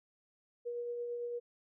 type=tone with tremolo; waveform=sine; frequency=479 Hz; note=A#4; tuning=47 cents sharp; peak=-35 dBFS; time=0.65-1.4 s; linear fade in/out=20 ms; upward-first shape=triangle; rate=8.9 Hz; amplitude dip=30%; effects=none

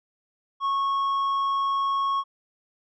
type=tone with tanh clipping; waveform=sine; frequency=1100 Hz; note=C#6; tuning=14 cents flat; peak=-23 dBFS; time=0.6-2.24 s; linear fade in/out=50 ms; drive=5 dB; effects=none

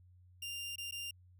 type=tone with dropouts; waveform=sawtooth; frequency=2794 Hz; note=F7; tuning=in tune; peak=-37 dBFS; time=0.42-1.11 s; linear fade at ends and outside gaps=5 ms; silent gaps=0.758-0.781 / 0.911-0.922 s; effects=added 90 Hz sine -59 dBFS peak until 1.39 s

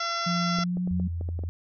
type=harmonic tone; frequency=679 Hz; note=F5; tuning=49 cents flat; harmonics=1 / 2 / 3 / 4 / 5 / 6 / 7 / 8 / 9; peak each=-36 / -29 / -37 / -43 / -38 / -43 / -39 / -36 / -42 dBFS; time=0-0.64 s; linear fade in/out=5 ms
type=tone with pitch glide; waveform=sine; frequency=174.61 to 180.35 Hz; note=F3 to F#3; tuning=0 to -44 cents; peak=-25 dBFS; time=0.26-1.08 s; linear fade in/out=10 ms; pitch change=+56 cents; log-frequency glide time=0.52-0.85 s
type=clicks; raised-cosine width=2 ms; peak=-25 dBFS; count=8; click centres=0.587 / 0.771 / 0.875 / 0.999 / 1.211 / 1.289 / 1.391 / 1.437 s
type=tone; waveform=sine; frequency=84.8 Hz; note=E2; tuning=50 cents sharp; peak=-28 dBFS; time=0.91-1.49 s; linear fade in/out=0 ms
effects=none

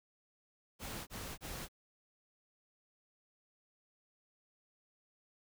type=noise bursts; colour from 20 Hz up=pink; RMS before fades=-44 dBFS; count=3; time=0.79-1.686 s; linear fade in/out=50 ms; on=280 ms; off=28 ms; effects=none

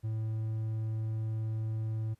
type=tone; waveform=triangle; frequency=110.2 Hz; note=A2; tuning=3 cents sharp; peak=-29 dBFS; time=0.03-2.15 s; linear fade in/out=20 ms; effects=pink hiss -73 dBFS RMS until 2.19 s + resampled to 32000 Hz

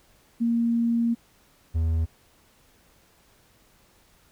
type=tone pair in turn; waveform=sine / triangle; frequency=233.1 / 81.11 Hz; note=A#3 / E2; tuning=0 / -27 cents; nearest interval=octave + tritone; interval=1827 cents; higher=first; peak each=-20 / -19 dBFS; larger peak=second; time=0.4-1.15 / 1.74-2.06 s; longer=first; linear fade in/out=20 ms; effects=pink hiss -60 dBFS RMS until 4.31 s

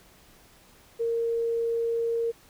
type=tone; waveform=sine; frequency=462.6 Hz; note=A#4; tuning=13 cents flat; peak=-24 dBFS; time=0.99-2.32 s; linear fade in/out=20 ms; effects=pink hiss -56 dBFS RMS until 2.49 s

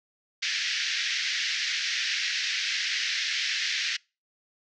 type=band-pass noise; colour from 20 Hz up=pink; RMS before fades=-29 dBFS; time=0.42-3.97 s; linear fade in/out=10 ms; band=1700 to 5900 Hz; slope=48 dB/octave; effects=noise-tail reverb RT60 0.3 s tail -26 dB re dry

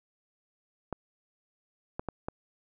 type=clicks; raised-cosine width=1 ms; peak=-19 dBFS; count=4; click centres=0.927 / 1.995 / 2.087 / 2.285 s; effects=none

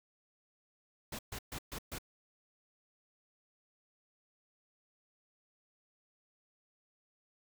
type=noise bursts; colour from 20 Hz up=pink; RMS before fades=-42 dBFS; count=5; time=1.12-1.985 s; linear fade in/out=5 ms; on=69 ms; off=130 ms; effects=none

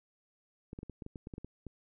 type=clicks; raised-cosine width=3 ms; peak=-30 dBFS; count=12; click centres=0.731 / 0.789 / 0.831 / 0.897 / 1.022 / 1.064 / 1.158 / 1.271 / 1.338 / 1.381 / 1.446 / 1.667 s; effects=none

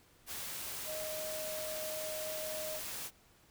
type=tone in noise; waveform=sine; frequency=622.3 Hz; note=D#5; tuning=in tune; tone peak=-40 dBFS; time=0.85-2.81 s; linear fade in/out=50 ms; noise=white; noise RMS=-42 dBFS; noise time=0.26-3.11 s; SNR=-1 dB; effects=pink hiss -65 dBFS RMS until 3.5 s

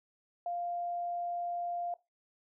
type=tone; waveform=sine; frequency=698 Hz; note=F5; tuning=1 cent flat; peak=-33 dBFS; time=0.46-1.94 s; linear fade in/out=2 ms; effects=noise-tail reverb RT60 0.2 s tail -18 dB re dry

